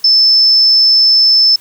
sine tone, 5270 Hz, E8, 1 cent flat, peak -5 dBFS, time 0.04-1.56 s, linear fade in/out 5 ms, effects white hiss -42 dBFS RMS until 1.6 s

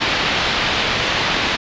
white low-pass noise, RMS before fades -19 dBFS, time 0-1.57 s, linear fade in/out 20 ms, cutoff 3900 Hz, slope 24 dB/octave, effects resampled to 16000 Hz

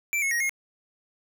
square tone with pitch steps, 2339 / 2185 / 1882 / 2150 Hz, D7 / C#7 / A#6 / C7, -8 / -26 / +16 / +47 cents, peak -24 dBFS, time 0.13-0.494 s, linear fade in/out 0 ms, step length 91 ms, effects none

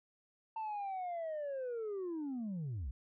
sine linear sweep, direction down, 898 to 52.5 Hz, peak -35 dBFS, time 0.56-2.91 s, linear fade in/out 5 ms, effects tanh soft clip ceiling -36 dBFS

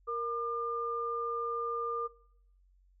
sine tone pair together, 466.2 / 1202.2 Hz, A#4 / D6, 0 / +40 cents, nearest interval octave + major third, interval 1640 cents, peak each -36 / -34 dBFS, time 0.07-2.08 s, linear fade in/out 20 ms, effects noise-tail reverb RT60 0.7 s tail -20 dB re dry + added 46 Hz sine -62 dBFS peak until 3 s

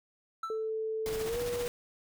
triangle tone with exponential decay, 1326 Hz, E6, 10 cents sharp, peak -29 dBFS, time 0.43-0.7 s, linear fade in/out 5 ms, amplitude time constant 57 ms
sine tone with pitch glide, 440 to 482.6 Hz, A4 to B4, 0 to -40 cents, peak -31 dBFS, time 0.5-1.68 s, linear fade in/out 2 ms, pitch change +160 cents, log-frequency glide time 1.25-1.38 s
pink noise with tremolo, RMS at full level -39 dBFS, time 1.06-1.68 s, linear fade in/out 0 ms, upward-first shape square, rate 15 Hz, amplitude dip 35%
effects none

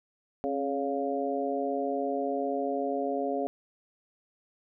harmonic tone with a mistuned harmonic, 140.2 Hz, C#3, 20 cents sharp, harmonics 2 / 3 / 4 / 5, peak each -33 / -33 / -33 / -33 dBFS, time 0.44-3.47 s, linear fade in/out 0 ms, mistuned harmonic 2, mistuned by -48 cents, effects none

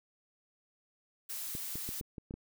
blue noise, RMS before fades -40 dBFS, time 1.29-2.01 s, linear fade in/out 10 ms
clicks, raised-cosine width 3 ms, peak -29 dBFS, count 7, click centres 1.551 / 1.756 / 1.89 / 2.011 / 2.182 / 2.309 / 2.34 s
effects none

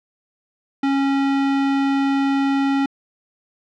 square tone, 275 Hz, C#4, 14 cents flat, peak -17 dBFS, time 0.83-2.86 s, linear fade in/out 5 ms, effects low-pass 3000 Hz 12 dB/octave

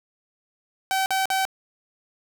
sawtooth tone bursts, 767 Hz, G5, 38 cents flat, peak -17 dBFS, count 3, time 0.91-1.452 s, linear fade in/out 0 ms, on 150 ms, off 46 ms, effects none

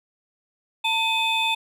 triangle tone cluster, 898 / 2535 / 3540 Hz, A5 / D#7 / A7, +35 / +32 / +10 cents, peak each -23 dBFS, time 0.84-1.55 s, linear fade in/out 10 ms, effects none

